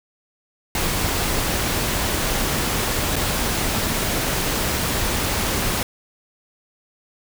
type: noise with dropouts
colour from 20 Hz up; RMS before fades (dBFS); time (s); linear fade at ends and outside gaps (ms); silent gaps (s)
pink; -22; 0.75-5.83; 2; 3.158-3.163
effects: none